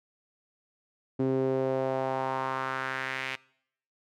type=tone with band-pass filter sweep; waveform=sawtooth; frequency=132.1 Hz; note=C3; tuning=17 cents sharp; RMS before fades=-30 dBFS; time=1.19-3.36 s; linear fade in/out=10 ms; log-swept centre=320 to 2400 Hz; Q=2.4; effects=noise-tail reverb RT60 0.7 s tail -23 dB re dry